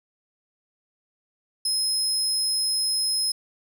30% pulse tone, 5130 Hz, E8, 48 cents flat, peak -18 dBFS, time 1.65-3.32 s, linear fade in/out 5 ms, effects none

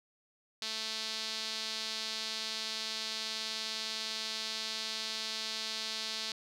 sawtooth tone with band-pass filter, 220.2 Hz, A3, 2 cents sharp, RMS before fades -38 dBFS, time 0.62-6.32 s, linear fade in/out 2 ms, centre 4300 Hz, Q 2.9, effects none

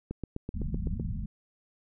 click train, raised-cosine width 3 ms, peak -21 dBFS, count 8, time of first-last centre 0.11-0.998 s, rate 7.88 Hz
pink low-pass noise, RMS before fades -33 dBFS, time 0.54-1.26 s, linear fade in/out 5 ms, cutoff 230 Hz, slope 96 dB/octave
effects none

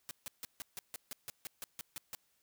white noise bursts, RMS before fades -43 dBFS, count 13, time 0.09-2.15 s, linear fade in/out 0 ms, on 20 ms, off 150 ms, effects white hiss -75 dBFS RMS until 2.42 s

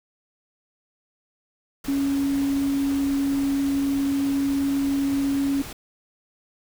sine tone in noise, 277.2 Hz, C#4, in tune, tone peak -20 dBFS, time 1.88-5.62 s, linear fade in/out 5 ms, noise pink, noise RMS -37 dBFS, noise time 1.84-5.73 s, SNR +14 dB, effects none

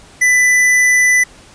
square tone, 1993 Hz, B6, 15 cents sharp, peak -9 dBFS, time 0.21-1.24 s, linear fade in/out 10 ms, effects pink hiss -42 dBFS RMS until 1.54 s + resampled to 22050 Hz

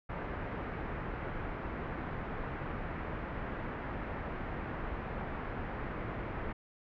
pink low-pass noise, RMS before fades -39 dBFS, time 0.09-6.53 s, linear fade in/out 10 ms, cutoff 2000 Hz, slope 24 dB/octave, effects none

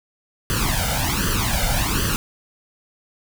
pink noise with flanger, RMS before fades -21 dBFS, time 0.5-2.16 s, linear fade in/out 0 ms, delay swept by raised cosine 0.65 to 1.38 ms, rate 1.3 Hz, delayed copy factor +0.85, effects none

